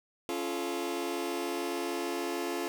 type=chord; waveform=sawtooth; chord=Db augmented; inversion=none; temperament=just; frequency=277.2 / 346.5 / 433.1 Hz; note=Db4 / F4 / A4; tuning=0 / -14 / -27 cents; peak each=-34 / -30 / -34 dBFS; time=0.29-2.68 s; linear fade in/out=0 ms; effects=none